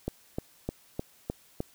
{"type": "click train", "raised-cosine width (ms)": 2, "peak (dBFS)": -17, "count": 6, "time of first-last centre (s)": [0.08, 1.604], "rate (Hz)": 3.28, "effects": ["white hiss -60 dBFS RMS until 1.74 s"]}